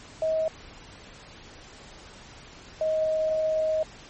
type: tone pair in turn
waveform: sine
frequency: 636 / 629.1 Hz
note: D#5 / D#5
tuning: +38 / +19 cents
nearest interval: unison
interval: 19 cents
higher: first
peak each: -22 dBFS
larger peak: neither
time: 0.22-0.48 / 2.81-3.83 s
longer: second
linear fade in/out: 2 ms
effects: pink hiss -47 dBFS RMS until 4.09 s + MP3 32 kbps